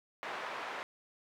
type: band-pass noise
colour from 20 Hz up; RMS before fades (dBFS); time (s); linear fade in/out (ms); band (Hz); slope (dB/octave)
pink; -41; 0.23-0.83; 0; 710 to 2000; 12
effects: none